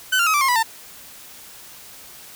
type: tone with pitch steps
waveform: 30% pulse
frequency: 1515 / 1389.3 / 1274 / 1168.2 / 1071.3 / 982.4 / 900.8 Hz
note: F#6 / F6 / D#6 / D6 / C6 / B5 / A5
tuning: +40 / -9 / +41 / -10 / +41 / -9 / +40 cents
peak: -13 dBFS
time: 0.12-0.631 s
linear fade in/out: 10 ms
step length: 73 ms
effects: white hiss -42 dBFS RMS until 2.35 s